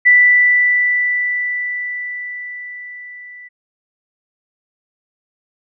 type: tone with level ramp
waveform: sine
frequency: 1975.5 Hz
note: B6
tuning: in tune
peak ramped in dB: -5 to -34 dBFS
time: 0.05-3.49 s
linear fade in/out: 20 ms
effects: none